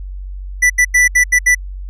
square tone bursts at uneven times, 1975.5 Hz, B6, in tune, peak -8 dBFS, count 6, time 0.62-0.7 / 0.78-0.85 / 0.94-1.08 / 1.15-1.24 / 1.32-1.39 / 1.46-1.55 s, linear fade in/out 10 ms, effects added 47 Hz sine -24 dBFS peak until 1.89 s + low-pass 11000 Hz 12 dB/octave

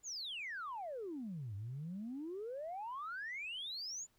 sine exponential two-way sweep, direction down then up, 7200 to 96 to 7200 Hz, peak -40 dBFS, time 0.03-4.07 s, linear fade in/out 50 ms, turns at 1.55 s, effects tanh soft clip ceiling -37 dBFS + pink hiss -75 dBFS RMS until 4.18 s

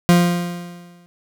40% pulse tone with exponential decay, 174.61 Hz, F3, in tune, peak -7 dBFS, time 0.09-1.06 s, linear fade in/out 0 ms, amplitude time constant 210 ms, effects none

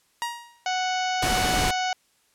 sawtooth tone with exponential decay, 946 Hz, A#5, 25 cents sharp, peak -20 dBFS, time 0.22-0.65 s, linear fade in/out 0 ms, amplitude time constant 92 ms
harmonic tone, 740 Hz, F#5, in tune, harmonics 1 / 2 / 3 / 4 / 5 / 6 / 7 / 8 / 9, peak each -25 / -32 / -34 / -34 / -40 / -39 / -39 / -41 / -41 dBFS, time 0.66-1.93 s, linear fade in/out 2 ms
pink noise, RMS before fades -25 dBFS, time 1.22-1.71 s, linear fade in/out 5 ms
effects white hiss -65 dBFS RMS until 2.34 s + low-pass 11000 Hz 12 dB/octave

